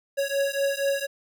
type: beating tone pair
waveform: square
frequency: 553 / 557.2 Hz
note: C#5 / C#5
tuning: -4 / +9 cents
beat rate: 4.2 Hz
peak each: -27 dBFS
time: 0.17-1.07 s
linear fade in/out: 20 ms
effects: none

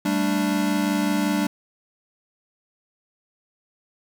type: chord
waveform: square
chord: G suspended second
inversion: none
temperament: equal with one note detuned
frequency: 196 / 221.4 / 293.7 Hz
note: G3 / A3 / D4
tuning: 0 / +11 / 0 cents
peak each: -25 / -28 / -24 dBFS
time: 0.05-1.47 s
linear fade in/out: 5 ms
effects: 8-bit

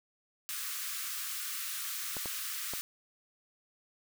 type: high-pass noise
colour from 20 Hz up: white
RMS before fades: -38 dBFS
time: 0.49-2.81 s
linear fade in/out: 0 ms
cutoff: 1100 Hz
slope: 96 dB/octave
type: clicks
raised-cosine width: 1 ms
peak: -26 dBFS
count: 3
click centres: 2.168 / 2.258 / 2.736 s
effects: none

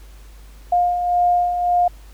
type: beating tone pair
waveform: sine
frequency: 707 / 708.8 Hz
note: F5 / F5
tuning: +21 / +25 cents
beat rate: 1.8 Hz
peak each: -24 / -15 dBFS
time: 0.72-1.88 s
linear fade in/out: 5 ms
effects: added 50 Hz sine -39 dBFS peak until 2.13 s + pink hiss -51 dBFS RMS until 2.13 s

